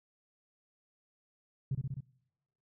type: tone with echo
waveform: sine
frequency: 133.6 Hz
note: C3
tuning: 36 cents sharp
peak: -28 dBFS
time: 1.71-1.75 s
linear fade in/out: 5 ms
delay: 64 ms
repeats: 4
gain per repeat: -2 dB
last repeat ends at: 2.006 s
effects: noise-tail reverb RT60 1.0 s tail -26 dB re dry + tanh soft clip ceiling -26 dBFS